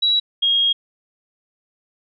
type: tone pair in turn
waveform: sine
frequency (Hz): 3896 / 3263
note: B7 / G#7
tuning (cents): -24 / -31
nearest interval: minor third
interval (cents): 307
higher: first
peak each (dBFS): -14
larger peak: neither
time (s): 0.02-0.2 / 0.42-0.73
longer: second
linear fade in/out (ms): 10
effects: none